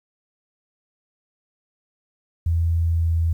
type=tone with pitch glide; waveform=sine; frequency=83.4 to 82.63 Hz; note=E2 to E2; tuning=+21 to +5 cents; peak=-17 dBFS; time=2.46-3.33 s; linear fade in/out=5 ms; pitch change=-16 cents; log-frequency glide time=2.81-3.12 s; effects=9-bit

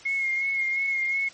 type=tone with vibrato; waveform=sine; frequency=2157 Hz; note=C#7; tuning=48 cents flat; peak=-23 dBFS; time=0.05-1.29 s; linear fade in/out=10 ms; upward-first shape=sine; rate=2.8 Hz; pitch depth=32 cents each way; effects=white hiss -48 dBFS RMS until 1.33 s + MP3 32 kbps

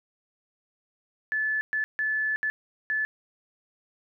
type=tone bursts at uneven times; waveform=sine; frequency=1734 Hz; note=A6; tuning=26 cents flat; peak=-24 dBFS; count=5; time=1.32-1.61 / 1.73-1.84 / 1.99-2.36 / 2.43-2.5 / 2.9-3.05 s; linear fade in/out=0 ms; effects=none

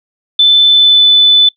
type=tone with pitch glide; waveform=sine; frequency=3520 to 3500 Hz; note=A7 to A7; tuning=0 to -10 cents; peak=-3 dBFS; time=0.39-1.49 s; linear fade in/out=5 ms; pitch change=-10 cents; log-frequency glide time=0.68-1.05 s; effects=noise-tail reverb RT60 0.1 s tail -20 dB re dry

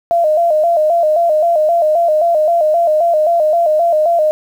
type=tone with vibrato; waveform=sine; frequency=648 Hz; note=E5; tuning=30 cents flat; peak=-9 dBFS; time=0.11-4.31 s; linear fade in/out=0 ms; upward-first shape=square; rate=3.8 Hz; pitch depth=91 cents each way; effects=7-bit

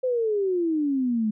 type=exponential sweep; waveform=sine; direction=down; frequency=521 to 210 Hz; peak=-21 dBFS; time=0.03-1.31 s; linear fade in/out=10 ms; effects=none

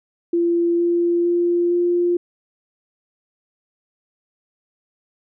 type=tone with pitch steps; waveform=sine; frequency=342.1 / 344.7 / 347.3 / 349.9 Hz; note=F4 / F4 / F4 / F4; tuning=-36 / -23 / -10 / +3 cents; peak=-15 dBFS; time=0.33-2.17 s; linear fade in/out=5 ms; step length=460 ms; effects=none

